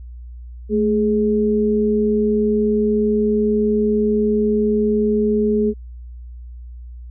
sine tone pair together, 217.9 / 418.3 Hz, A3 / G#4, -17 / +12 cents, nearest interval major seventh, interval 1129 cents, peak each -17 dBFS, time 0.69-5.74 s, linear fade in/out 50 ms, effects added 60 Hz sine -32 dBFS peak until 7.1 s

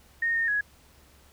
sine tone with pitch steps, 1848 / 1832 / 1673 Hz, A#6 / A#6 / G#6, -16 / -31 / +12 cents, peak -23 dBFS, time 0.22-0.61 s, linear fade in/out 5 ms, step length 130 ms, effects added 70 Hz sine -58 dBFS peak until 1.32 s + pink hiss -58 dBFS RMS until 1.32 s

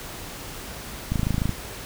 click train, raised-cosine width 5 ms, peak -11 dBFS, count 11, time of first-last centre 1.12-1.493 s, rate 26.8 Hz, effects pink hiss -37 dBFS RMS until 1.85 s

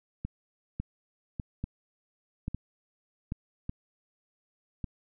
two click trains, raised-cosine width 5 ms, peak -20 / -21 dBFS, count 4 / 5, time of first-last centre 0.8-3.321 / 0.25-4.842 s, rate 1.19 / 0.871 Hz, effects none

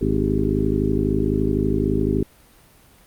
harmonic tone with a mistuned harmonic, 51.91 Hz, G#1, in tune, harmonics 1 / 2 / 3 / 4 / 5 / 6 / 7 / 8, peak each -26 / -26 / -27 / -26 / -24 / -26 / -25 / -29 dBFS, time 0.01-2.23 s, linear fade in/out 5 ms, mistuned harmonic 7, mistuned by +86 cents, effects pink hiss -52 dBFS RMS until 3.06 s + Opus 32 kbps

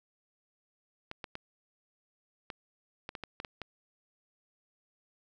clicks, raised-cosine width 0.3 ms, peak -23 dBFS, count 10, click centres 1.114 / 1.242 / 1.354 / 2.502 / 3.091 / 3.152 / 3.237 / 3.401 / 3.448 / 3.617 s, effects none

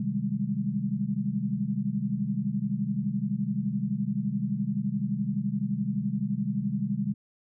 sine chord, Ab major seventh, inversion first, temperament equal, 130.81 / 155.56 / 196 / 207.7 Hz, C3 / Eb3 / G3 / Ab3, 0 / 0 / 0 / 0 cents, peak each -34 / -35 / -30 / -30 dBFS, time 0-7.14 s, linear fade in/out 5 ms, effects none

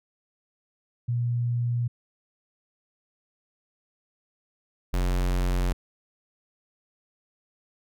sine / square tone pair in turn, 120 / 44.95 Hz, B2 / F#1, -49 / -49 cents, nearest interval octave + perfect fourth, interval 1700 cents, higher first, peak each -23 dBFS, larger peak neither, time 1.08-1.88 / 4.93-5.73 s, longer neither, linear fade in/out 10 ms, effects none

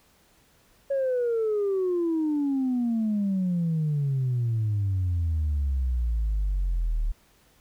sine exponential sweep, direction down, 558 to 36.71 Hz, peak -21 dBFS, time 0.9-7.12 s, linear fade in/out 10 ms, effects tanh soft clip ceiling -20 dBFS + pink hiss -61 dBFS RMS until 7.6 s

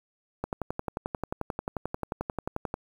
click train, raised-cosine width 1 ms, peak -16 dBFS, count 27, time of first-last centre 0.44-2.741 s, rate 11.3 Hz, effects 8-bit

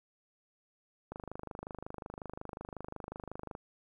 click train, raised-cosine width 1 ms, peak -27 dBFS, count 63, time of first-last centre 1.12-3.551 s, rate 25.5 Hz, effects 11-bit

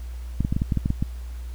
clicks, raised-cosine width 5 ms, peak -10 dBFS, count 10, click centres 0.406 / 0.449 / 0.525 / 0.565 / 0.619 / 0.722 / 0.773 / 0.859 / 0.904 / 1.025 s, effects added 60 Hz sine -31 dBFS peak until 1.54 s + pink hiss -52 dBFS RMS until 1.54 s

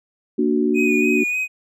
sine chord, Bb augmented, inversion none, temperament equal, 233.1 / 293.7 / 370 Hz, Bb3 / D4 / F#4, 0 / 0 / 0 cents, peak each -20 dBFS, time 0.38-1.24 s, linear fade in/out 10 ms
triangle tone with vibrato, 2483 Hz, D#7, 4 cents flat, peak -18 dBFS, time 0.74-1.48 s, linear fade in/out 50 ms, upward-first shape sine, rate 3.4 Hz, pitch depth 28 cents each way
effects none

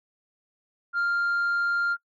sine tone, 1396.9 Hz, F6, in tune, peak -20 dBFS, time 0.93-1.97 s, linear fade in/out 50 ms, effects noise-tail reverb RT60 0.1 s tail -24 dB re dry + tanh soft clip ceiling -21 dBFS

